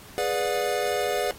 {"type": "chord", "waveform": "square", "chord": "G# half-diminished seventh", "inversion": "none", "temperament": "equal with one note detuned", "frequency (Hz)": [415.3, 493.9, 587.3, 722.3], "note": ["G#4", "B4", "D5", "F#5"], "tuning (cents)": [0, 0, 0, -42], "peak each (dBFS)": -30, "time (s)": [0.18, 1.31], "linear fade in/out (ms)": 0, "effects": ["pink hiss -47 dBFS RMS until 1.38 s", "AAC 48 kbps"]}